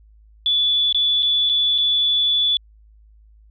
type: tone with dropouts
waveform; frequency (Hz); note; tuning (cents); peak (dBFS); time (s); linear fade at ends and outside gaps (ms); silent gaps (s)
sine; 3452; A7; -34; -15; 0.46-2.57; 1; 0.926-0.946 / 1.224-1.229 / 1.492-1.496 / 1.78-1.784
effects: added 53 Hz sine -47 dBFS peak until 3.5 s